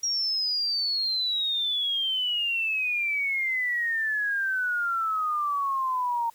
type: exponential sweep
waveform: sine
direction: down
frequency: 5670 to 920 Hz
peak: -24 dBFS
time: 0.03-6.3 s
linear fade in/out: 5 ms
effects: white hiss -58 dBFS RMS until 6.34 s